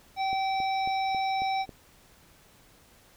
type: harmonic tone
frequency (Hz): 771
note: G5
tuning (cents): -29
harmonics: 1 / 3 / 5 / 7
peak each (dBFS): -26 / -36 / -40 / -43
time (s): 0.16-1.66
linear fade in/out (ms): 50
type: click train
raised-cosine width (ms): 2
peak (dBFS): -28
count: 6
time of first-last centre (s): 0.33-1.692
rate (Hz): 3.67
effects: pink hiss -58 dBFS RMS until 3.16 s